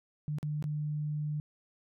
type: tone with dropouts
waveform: sine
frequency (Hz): 150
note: D3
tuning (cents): +37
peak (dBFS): -31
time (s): 0.28-1.4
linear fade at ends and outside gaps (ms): 0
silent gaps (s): 0.385-0.429 / 0.625-0.641
effects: none